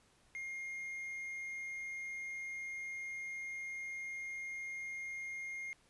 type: tone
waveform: triangle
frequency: 2128 Hz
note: C7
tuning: 29 cents sharp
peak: -39 dBFS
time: 0.35-5.73 s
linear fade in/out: 0 ms
effects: pink hiss -69 dBFS RMS until 5.89 s + resampled to 24000 Hz